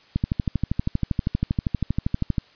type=click train; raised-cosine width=5 ms; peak=-9 dBFS; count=29; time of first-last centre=0.16-2.382 s; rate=12.6 Hz; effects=white hiss -54 dBFS RMS until 2.55 s + resampled to 11025 Hz